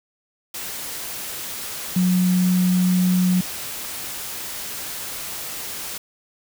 sine tone in noise, 182 Hz, F#3, 28 cents flat, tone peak -15 dBFS, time 1.96-3.41 s, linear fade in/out 5 ms, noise white, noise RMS -31 dBFS, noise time 0.54-5.98 s, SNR +13 dB, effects none

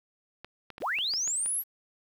clicks, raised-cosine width 0.3 ms, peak -26 dBFS, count 8, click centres 0.446 / 0.703 / 0.781 / 0.821 / 0.987 / 1.137 / 1.276 / 1.46 s
sine linear sweep, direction up, 110 to 11990 Hz, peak -27 dBFS, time 0.8-1.64 s, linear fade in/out 50 ms
effects 9-bit

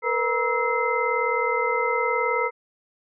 sine tone cluster, 458.6 / 497.8 / 950 / 1304 / 2070 Hz, A#4 / B4 / A#5 / E6 / C7, -28 / +14 / +33 / -19 / -19 cents, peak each -27 dBFS, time 0.02-2.51 s, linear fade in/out 50 ms, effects none

